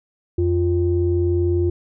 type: tone pair together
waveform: sine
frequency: 87.31 / 349.2 Hz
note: F2 / F4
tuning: 0 / 0 cents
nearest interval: 2 octaves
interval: 2400 cents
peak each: -18 dBFS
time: 0.38-1.7 s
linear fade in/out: 5 ms
effects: tanh soft clip ceiling -8 dBFS